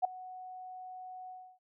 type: tone with ADSR envelope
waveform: sine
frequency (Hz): 740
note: F#5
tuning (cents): 0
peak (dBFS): -22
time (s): 0.02-1.59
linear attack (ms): 27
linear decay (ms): 6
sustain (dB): -21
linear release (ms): 300
effects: none